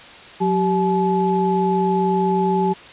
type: tone cluster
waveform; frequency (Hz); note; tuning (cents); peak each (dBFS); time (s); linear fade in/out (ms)
sine; 182.2 / 386.8 / 856; F#3 / G4 / A5; -26 / -23 / -48; -20; 0.4-2.74; 20
effects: white hiss -40 dBFS RMS until 2.92 s + resampled to 8000 Hz